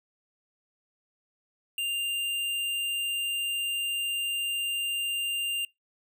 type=tone with tanh clipping; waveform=sine; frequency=2794 Hz; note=F7; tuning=in tune; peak=-29 dBFS; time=1.78-5.65 s; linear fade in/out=2 ms; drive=17 dB; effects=noise-tail reverb RT60 0.2 s tail -25 dB re dry